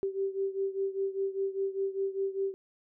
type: beating tone pair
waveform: sine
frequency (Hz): 388.1 / 393.1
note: G4 / G4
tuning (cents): -17 / +5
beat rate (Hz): 5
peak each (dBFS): -31 / -34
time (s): 0.03-2.54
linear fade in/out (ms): 0
effects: none